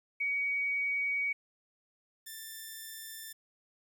sine / 5% pulse tone pair in turn, 2255 / 1776.4 Hz, C#7 / A6, +29 / +16 cents, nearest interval major third, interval 413 cents, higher first, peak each -29 / -32 dBFS, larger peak first, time 0.2-1.33 / 2.26-3.33 s, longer first, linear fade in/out 10 ms, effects 11-bit

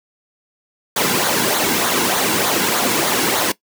pink noise with flanger, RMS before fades -17 dBFS, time 0.96-3.52 s, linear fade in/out 5 ms, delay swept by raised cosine 0.37 to 1.67 ms, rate 3.3 Hz, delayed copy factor -0.55, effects noise-tail reverb RT60 0.1 s tail -19 dB re dry + high-pass 200 Hz 12 dB/octave

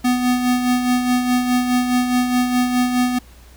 square tone with tremolo, 248.5 Hz, B3, 11 cents sharp, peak -14 dBFS, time 0.04-3.19 s, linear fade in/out 10 ms, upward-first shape sine, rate 4.8 Hz, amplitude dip 50%, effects added 60 Hz sine -43 dBFS peak until 3.56 s + pink hiss -49 dBFS RMS until 3.56 s

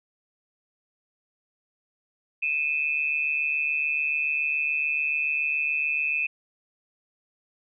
sine tone pair together, 2474 / 2621 Hz, D#7 / E7, -10 / -11 cents, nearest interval minor second, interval 99 cents, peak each -26 dBFS, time 2.42-6.27 s, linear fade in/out 10 ms, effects none

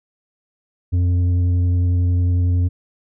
sine tone with tanh clipping, 88.9 Hz, F2, 31 cents sharp, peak -15 dBFS, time 0.92-2.69 s, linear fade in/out 20 ms, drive 6 dB, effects none

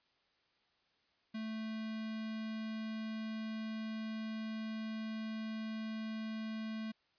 square tone with notch filter, 220 Hz, A3, in tune, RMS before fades -41 dBFS, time 1.34-6.92 s, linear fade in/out 10 ms, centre 810 Hz, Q 1.1, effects white hiss -75 dBFS RMS until 7.18 s + resampled to 11025 Hz

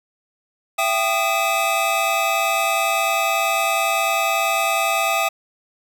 square tone cluster, 672 / 782 / 1229 / 2584 Hz, E5 / G5 / D#6 / E7, +33 / -4 / -22 / -35 cents, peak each -24 dBFS, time 0.78-5.29 s, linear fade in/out 10 ms, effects none

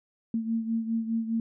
sine beating tone pair, 225.7 / 230.6 Hz, A3 / A#3, +44 / -19 cents, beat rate 4.9 Hz, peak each -27 / -33 dBFS, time 0.34-1.4 s, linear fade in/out 2 ms, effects none

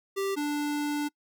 square tone pair in turn, 392 / 293.7 Hz, G4 / D4, 0 / 0 cents, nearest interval perfect fourth, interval 500 cents, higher first, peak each -28 dBFS, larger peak neither, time 0.16-0.36 / 0.36-1.09 s, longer second, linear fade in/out 20 ms, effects noise-tail reverb RT60 0.1 s tail -25 dB re dry

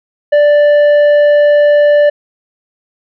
sine tone with tanh clipping, 587.3 Hz, D5, in tune, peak -6 dBFS, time 0.32-2.1 s, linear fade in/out 10 ms, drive 7 dB, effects none

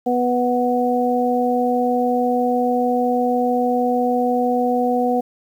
harmonic tone, 246.3 Hz, B3, 5 cents flat, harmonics 1 / 2 / 3, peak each -20 / -20 / -20 dBFS, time 0.06-5.21 s, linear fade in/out 10 ms, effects 8-bit

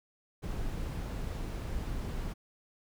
brown noise, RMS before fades -36 dBFS, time 0.42-2.34 s, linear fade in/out 20 ms, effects none

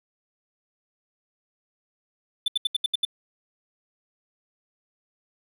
triangle tone bursts, 3520 Hz, A7, in tune, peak -18 dBFS, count 7, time 2.46-3.051 s, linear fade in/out 5 ms, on 21 ms, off 74 ms, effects none

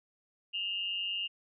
sine tone with amplitude modulation, 2825 Hz, F7, 19 cents sharp, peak -29 dBFS, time 0.53-1.28 s, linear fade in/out 20 ms, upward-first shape sine, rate 191 Hz, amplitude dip 65%, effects none

